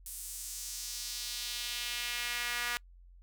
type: tone with high-pass filter sweep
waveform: sawtooth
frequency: 240.8 Hz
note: B3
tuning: 44 cents flat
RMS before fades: -38 dBFS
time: 0.06-2.77 s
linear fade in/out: 0 ms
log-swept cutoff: 9600 to 1600 Hz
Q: 1.5
effects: noise-tail reverb RT60 0.1 s tail -26 dB re dry + added 44 Hz sine -53 dBFS peak until 3.22 s